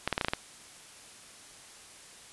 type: clicks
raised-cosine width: 0.3 ms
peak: -11 dBFS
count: 7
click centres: 0.076 / 0.127 / 0.179 / 0.212 / 0.247 / 0.284 / 0.335 s
effects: white hiss -51 dBFS RMS until 2.32 s + resampled to 24000 Hz